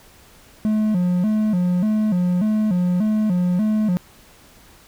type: tone with vibrato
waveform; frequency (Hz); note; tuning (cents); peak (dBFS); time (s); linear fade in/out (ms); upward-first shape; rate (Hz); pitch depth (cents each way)
triangle; 196; G3; 0; -14; 0.65-3.97; 0; square; 1.7; 160
effects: pink hiss -49 dBFS RMS until 4.87 s